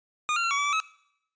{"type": "tone with pitch steps", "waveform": "25% pulse", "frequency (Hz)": [1223, 1380, 1363, 1128, 1148, 1158, 1287], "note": ["D#6", "F6", "F6", "C#6", "D6", "D6", "E6"], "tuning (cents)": [-30, -21, -43, 30, -40, -25, -42], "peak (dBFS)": -20, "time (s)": [0.29, 0.801], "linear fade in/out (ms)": 0, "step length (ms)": 73, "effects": ["noise-tail reverb RT60 0.7 s tail -19 dB re dry", "resampled to 16000 Hz"]}